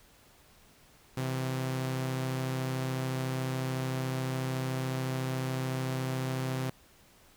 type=tone pair together; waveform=sawtooth; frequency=130.25 / 164.1 Hz; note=C3 / E3; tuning=-7 / -8 cents; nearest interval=major third; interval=399 cents; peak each=-27 / -37 dBFS; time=1.17-6.7 s; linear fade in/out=5 ms; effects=pink hiss -60 dBFS RMS until 7.36 s